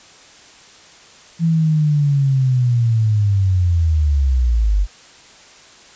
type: linear sweep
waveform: sine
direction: down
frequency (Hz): 167.2 to 46.25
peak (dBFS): -12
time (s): 1.39-4.87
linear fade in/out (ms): 50
effects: white hiss -44 dBFS RMS until 5.95 s + resampled to 16000 Hz